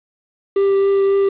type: tone with vibrato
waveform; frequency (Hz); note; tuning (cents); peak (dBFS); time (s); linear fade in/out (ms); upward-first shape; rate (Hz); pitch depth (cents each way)
triangle; 393.8; G4; +8; -10; 0.56-1.29; 5; triangle; 3.7; 9
effects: resampled to 8000 Hz + 7-bit